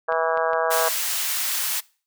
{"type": "harmonic tone", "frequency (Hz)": 162.9, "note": "E3", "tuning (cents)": -20, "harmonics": [3, 4, 5, 6, 7, 8, 9, 10], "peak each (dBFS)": [-26, -24, -29, -29, -28, -32, -33, -30], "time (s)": [0.08, 0.89], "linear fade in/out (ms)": 10}
{"type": "clicks", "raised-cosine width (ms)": 0.3, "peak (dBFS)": -22, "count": 3, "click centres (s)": [0.123, 0.374, 0.533]}
{"type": "high-pass noise", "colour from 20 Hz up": "white", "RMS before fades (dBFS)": -25, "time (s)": [0.7, 1.81], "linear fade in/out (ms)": 20, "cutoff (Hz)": 1100, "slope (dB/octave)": 12}
{"effects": ["noise-tail reverb RT60 0.4 s tail -23 dB re dry"]}